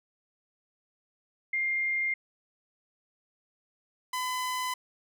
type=tone pair in turn; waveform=sine / sawtooth; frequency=2112 / 1009.5 Hz; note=C7 / B5; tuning=+16 / +38 cents; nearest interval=octave + minor second; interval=1278 cents; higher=first; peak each=-26 dBFS; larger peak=neither; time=1.53-2.14 / 4.13-4.74 s; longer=neither; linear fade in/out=5 ms; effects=none